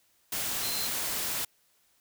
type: tone in noise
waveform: sine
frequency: 4124 Hz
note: C8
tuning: 26 cents flat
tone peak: -35 dBFS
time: 0.63-0.87 s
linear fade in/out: 5 ms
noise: white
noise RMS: -32 dBFS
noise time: 0.32-1.45 s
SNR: -6 dB
effects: white hiss -68 dBFS RMS until 2 s